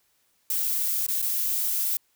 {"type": "noise with dropouts", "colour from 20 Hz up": "violet", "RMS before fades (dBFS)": -26, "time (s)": [0.5, 1.97], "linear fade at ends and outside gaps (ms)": 2, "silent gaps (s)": [[1.065, 1.085], [1.218, 1.225]], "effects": ["white hiss -68 dBFS RMS until 2.15 s"]}